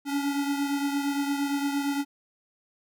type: beating tone pair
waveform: square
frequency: 281.1 / 289.8 Hz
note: C#4 / D4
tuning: +24 / -23 cents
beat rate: 8.7 Hz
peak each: -27 / -34 dBFS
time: 0.05-2.05 s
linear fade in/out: 50 ms
effects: none